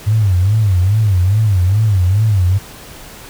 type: tone with vibrato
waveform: sine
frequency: 99.3 Hz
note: G2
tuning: 23 cents sharp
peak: -9 dBFS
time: 0.06-2.59 s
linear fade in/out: 20 ms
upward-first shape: sine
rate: 2.4 Hz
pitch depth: 190 cents each way
effects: pink hiss -35 dBFS RMS until 3.29 s